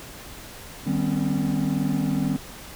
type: tone cluster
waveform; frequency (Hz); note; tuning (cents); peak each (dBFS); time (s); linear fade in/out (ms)
triangle; 153.7 / 196.1 / 250.3 / 272.3; D#3 / G3 / B3 / C#4; -21 / +1 / +23 / -31; -25; 0.86-2.37; 10
effects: pink hiss -41 dBFS RMS until 2.75 s